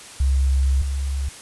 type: tone pair in turn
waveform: sine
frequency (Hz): 67.3 / 68.56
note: C2 / C#2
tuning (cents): +49 / -18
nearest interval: unison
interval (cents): 33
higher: second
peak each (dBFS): -15 / -21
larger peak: first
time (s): 0.2-0.82 / 0.82-1.29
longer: first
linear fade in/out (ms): 5
effects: white hiss -40 dBFS RMS until 1.41 s + resampled to 24000 Hz